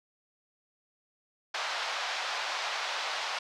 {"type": "band-pass noise", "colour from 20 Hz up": "pink", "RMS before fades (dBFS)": -34, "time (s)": [1.54, 3.39], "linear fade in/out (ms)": 5, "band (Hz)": [700, 5200], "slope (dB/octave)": 24, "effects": []}